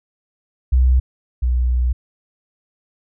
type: tone pair in turn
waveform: sine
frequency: 63.5 / 61.66 Hz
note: B1 / B1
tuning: +49 / -2 cents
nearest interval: minor second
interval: 51 cents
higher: first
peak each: -10 / -14 dBFS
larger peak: first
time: 0.72-1 / 1.42-1.93 s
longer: second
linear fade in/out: 10 ms
effects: none